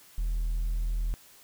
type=tone with hard clipping; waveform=sine; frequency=40.76 Hz; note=E1; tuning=19 cents flat; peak=-27 dBFS; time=0.18-1.14 s; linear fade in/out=0 ms; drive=2 dB; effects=white hiss -55 dBFS RMS until 1.43 s